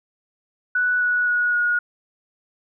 sine tone with pitch steps, 1480 / 1468.1 / 1456.3 / 1444.5 Hz, F#6 / F#6 / F#6 / F#6, 0 / -14 / -28 / -42 cents, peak -17 dBFS, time 0.75-1.79 s, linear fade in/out 5 ms, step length 260 ms, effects none

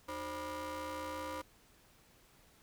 25% pulse ring-modulated tone, 223.2 Hz, A3, 25 cents sharp, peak -33 dBFS, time 0.08-1.42 s, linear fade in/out 10 ms, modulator 751 Hz, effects pink hiss -65 dBFS RMS until 2.62 s

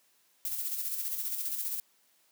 violet noise with tremolo, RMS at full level -33 dBFS, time 0.45-1.8 s, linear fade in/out 2 ms, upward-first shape square, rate 15 Hz, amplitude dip 40%, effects white hiss -68 dBFS RMS until 2.31 s + high-pass 200 Hz 12 dB/octave

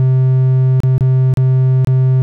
triangle tone with dropouts, 130 Hz, C3, 11 cents flat, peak -6 dBFS, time 0-2.22 s, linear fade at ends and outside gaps 0 ms, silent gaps 0.803-0.834 / 0.981-1.008 / 1.339-1.372 / 1.847-1.872 s, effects none

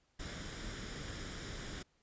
pink noise with comb filter, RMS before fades -44 dBFS, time 0.19-1.83 s, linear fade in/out 10 ms, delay 0.57 ms, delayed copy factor +0.5, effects pink hiss -75 dBFS RMS until 2.02 s + resampled to 16000 Hz

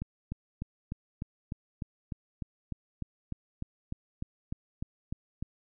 click train, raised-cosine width 5 ms, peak -22 dBFS, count 19, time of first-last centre 0.02-5.425 s, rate 3.33 Hz, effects none

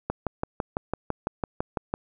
click train, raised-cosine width 1 ms, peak -12 dBFS, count 12, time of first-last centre 0.1-1.939 s, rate 5.98 Hz, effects none

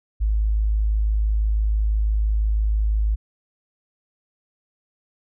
sine tone, 53 Hz, G#1, 36 cents sharp, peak -17 dBFS, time 0.2-3.16 s, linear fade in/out 20 ms, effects none

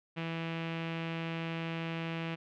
sawtooth tone with low-pass filter, 164.8 Hz, E3, in tune, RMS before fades -37 dBFS, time 0.16-2.36 s, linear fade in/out 20 ms, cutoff 2700 Hz, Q 3, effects none

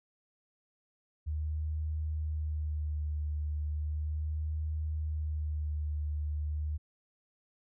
sine tone with vibrato, 76.2 Hz, D#2, 36 cents flat, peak -31 dBFS, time 1.26-6.78 s, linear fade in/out 20 ms, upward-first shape sine, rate 0.36 Hz, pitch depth 28 cents each way, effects none

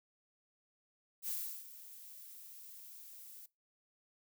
violet noise with ADSR envelope, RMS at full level -38 dBFS, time 1.22-3.46 s, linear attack 63 ms, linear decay 350 ms, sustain -15 dB, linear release 4 ms, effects noise-tail reverb RT60 0.2 s tail -20 dB re dry

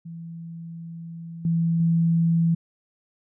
sine tone with level steps, 166.5 Hz, E3, 18 cents sharp, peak -34 / -19 / -17 dBFS, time 0.05-2.55 s, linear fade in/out 10 ms, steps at 1.45 / 1.8 s, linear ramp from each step 2 ms, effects none

